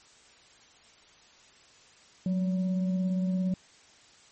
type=tone with frequency modulation; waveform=sine; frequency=183.3 Hz; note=F#3; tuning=16 cents flat; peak=-25 dBFS; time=2.26-3.54 s; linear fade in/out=2 ms; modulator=384 Hz; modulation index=0.29; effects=white hiss -57 dBFS RMS until 4.31 s + MP3 32 kbps